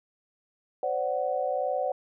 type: tone cluster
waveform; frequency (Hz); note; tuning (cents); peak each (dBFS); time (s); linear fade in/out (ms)
sine; 517 / 579 / 743; C5 / D5 / F#5; -21 / -25 / +7; -30; 0.83-1.92; 2
effects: none